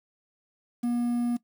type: tone with quantisation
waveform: triangle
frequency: 240 Hz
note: B3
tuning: 49 cents flat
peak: -22 dBFS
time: 0.83-1.37 s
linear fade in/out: 10 ms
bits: 8
effects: noise-tail reverb RT60 0.1 s tail -18 dB re dry